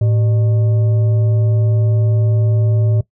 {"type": "tone with frequency modulation", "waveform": "sine", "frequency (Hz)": 110, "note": "A2", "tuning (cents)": 0, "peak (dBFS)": -11, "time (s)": [0.01, 3.01], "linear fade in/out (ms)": 5, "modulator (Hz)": 495, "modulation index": 0.26, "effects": ["noise-tail reverb RT60 0.1 s tail -18 dB re dry"]}